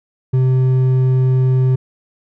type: tone with hard clipping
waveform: sine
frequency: 129.3 Hz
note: C3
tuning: 20 cents flat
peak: -12 dBFS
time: 0.33-1.76 s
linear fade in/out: 10 ms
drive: 5 dB
effects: none